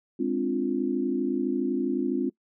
sine chord, D half-diminished seventh, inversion second, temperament equal, 207.7 / 261.6 / 293.7 / 349.2 Hz, Ab3 / C4 / D4 / F4, 0 / 0 / 0 / 0 cents, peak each -33 / -27 / -31 / -29 dBFS, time 0.19-2.3 s, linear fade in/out 10 ms, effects noise-tail reverb RT60 0.1 s tail -22 dB re dry

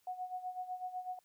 sine tone with tremolo, 734 Hz, F#5, 14 cents flat, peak -36 dBFS, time 0.07-1.19 s, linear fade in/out 2 ms, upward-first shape sine, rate 8 Hz, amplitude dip 75%, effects white hiss -74 dBFS RMS until 1.24 s

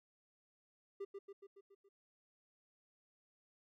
triangle tone with echo, 396.7 Hz, G4, 21 cents sharp, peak -39 dBFS, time 1-1.05 s, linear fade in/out 10 ms, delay 140 ms, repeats 6, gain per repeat -4 dB, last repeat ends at 1.89 s, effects none

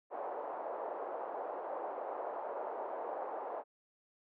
white band-pass noise, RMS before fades -41 dBFS, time 0.1-3.64 s, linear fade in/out 50 ms, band 460 to 840 Hz, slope 24 dB/octave, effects none

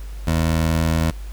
20% pulse tone, 81.1 Hz, E2, 28 cents flat, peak -12 dBFS, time 0.27-1.11 s, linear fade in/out 5 ms, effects added 50 Hz sine -29 dBFS peak until 1.32 s + pink hiss -47 dBFS RMS until 1.32 s

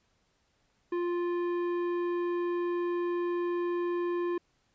triangle tone with tanh clipping, 349.2 Hz, F4, in tune, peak -30 dBFS, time 0.92-4.38 s, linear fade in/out 5 ms, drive 16 dB, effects pink hiss -72 dBFS RMS until 4.74 s + resampled to 16000 Hz

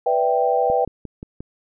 sine chord, E minor seventh, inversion second, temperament equal, 493.9 / 587.3 / 659.3 / 784 Hz, B4 / D5 / E5 / G5, 0 / 0 / 0 / 0 cents, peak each -20 / -25 / -23 / -20 dBFS, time 0.06-0.85 s, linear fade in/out 5 ms
click train, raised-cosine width 3 ms, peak -20 dBFS, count 5, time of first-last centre 0.7-1.405 s, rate 5.67 Hz
effects none

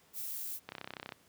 violet noise, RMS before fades -40 dBFS, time 0.13-0.6 s, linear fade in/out 50 ms
click train, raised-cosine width 0.3 ms, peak -25 dBFS, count 15, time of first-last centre 0.69-1.122 s, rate 32.4 Hz
effects pink hiss -65 dBFS RMS until 1.28 s + high-pass 100 Hz 12 dB/octave

